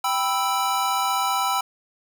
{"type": "chord", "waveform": "square", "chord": "E minor", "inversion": "first", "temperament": "equal", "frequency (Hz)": [784, 987.8, 1318.5], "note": ["G5", "B5", "E6"], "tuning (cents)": [0, 0, 0], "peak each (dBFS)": -26, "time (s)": [0.04, 1.61], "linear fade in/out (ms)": 5, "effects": []}